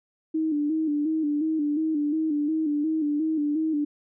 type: tone with vibrato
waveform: sine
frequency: 305.1 Hz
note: D#4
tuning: 34 cents flat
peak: -22 dBFS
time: 0.34-3.85 s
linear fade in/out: 10 ms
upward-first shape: square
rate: 2.8 Hz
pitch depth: 65 cents each way
effects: none